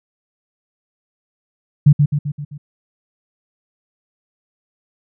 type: tone with echo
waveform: sine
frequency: 145.9 Hz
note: D3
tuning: 11 cents flat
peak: -4 dBFS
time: 1.86-1.93 s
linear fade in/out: 10 ms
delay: 130 ms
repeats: 5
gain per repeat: -5 dB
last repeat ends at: 2.58 s
effects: none